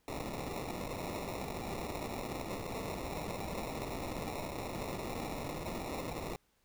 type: noise with sample-and-hold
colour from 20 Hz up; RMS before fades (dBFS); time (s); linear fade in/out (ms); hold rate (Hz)
violet; -40; 0.08-6.36; 0; 1575
effects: pink hiss -74 dBFS RMS until 6.64 s